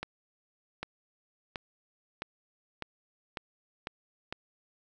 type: accelerating click train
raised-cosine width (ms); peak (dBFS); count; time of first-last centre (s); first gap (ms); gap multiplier
0.3; -19; 8; 0.03-4.325; 800; 0.91
effects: none